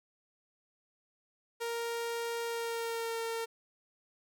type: tone with pitch glide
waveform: sawtooth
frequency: 466.2 to 456.9 Hz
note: A#4 to A#4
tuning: 0 to -35 cents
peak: -30 dBFS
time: 1.6-3.46 s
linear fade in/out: 20 ms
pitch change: -35 cents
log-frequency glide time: 2.43-3.19 s
effects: none